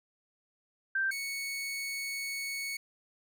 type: tone pair in turn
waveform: sine / sawtooth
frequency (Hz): 1568 / 2217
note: G6 / C#7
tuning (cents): 0 / 0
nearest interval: tritone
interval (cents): 600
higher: second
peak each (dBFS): -27 / -31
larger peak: first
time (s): 0.95-1.11 / 1.11-2.77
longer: second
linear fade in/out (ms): 5
effects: none